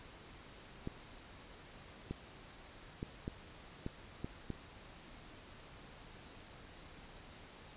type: clicks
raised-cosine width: 3 ms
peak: -26 dBFS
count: 7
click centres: 0.874 / 2.11 / 3.029 / 3.279 / 3.864 / 4.245 / 4.503 s
effects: pink hiss -55 dBFS RMS until 7.76 s + resampled to 8000 Hz